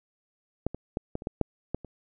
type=clicks; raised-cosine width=2 ms; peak=-13 / -22 / -15 / -18 / -27 / -16 / -10 / -15 / -28 dBFS; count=9; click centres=0.666 / 0.746 / 0.971 / 1.154 / 1.221 / 1.271 / 1.413 / 1.746 / 1.847 s; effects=none